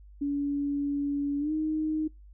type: tone with pitch glide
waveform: sine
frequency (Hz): 284.9 to 310.7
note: C#4 to D#4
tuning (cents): +48 to -2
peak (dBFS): -26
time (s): 0.21-2.08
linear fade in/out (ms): 10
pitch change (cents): +150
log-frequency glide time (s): 1.39-1.52
effects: noise-tail reverb RT60 0.2 s tail -26 dB re dry + added 50 Hz sine -48 dBFS peak until 2.33 s